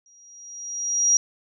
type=tone with exponential growth; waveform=sine; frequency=5730 Hz; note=F8; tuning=44 cents sharp; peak=-13 dBFS; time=0.06-1.17 s; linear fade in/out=1 ms; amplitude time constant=240 ms; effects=none